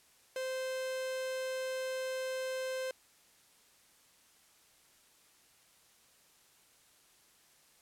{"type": "tone", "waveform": "45% pulse", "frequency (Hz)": 520, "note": "C5", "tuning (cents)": -11, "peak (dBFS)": -35, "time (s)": [0.36, 2.91], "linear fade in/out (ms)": 2, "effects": ["white hiss -65 dBFS RMS until 7.81 s", "low-pass 12000 Hz 12 dB/octave"]}